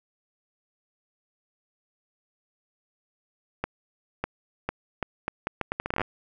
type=accelerating click train; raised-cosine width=0.5 ms; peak=-12 dBFS; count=17; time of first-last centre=3.64-6.016 s; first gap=600 ms; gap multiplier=0.75; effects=none